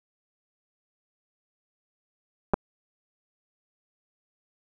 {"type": "clicks", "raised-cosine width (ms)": 1, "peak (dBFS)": -8, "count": 2, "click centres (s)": [2.536, 2.541], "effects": []}